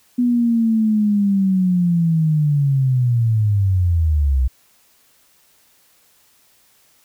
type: linear sweep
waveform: sine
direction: down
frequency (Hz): 246.9 to 61.74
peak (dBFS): -13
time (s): 0.18-4.48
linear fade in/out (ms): 10
effects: white hiss -56 dBFS RMS until 7.04 s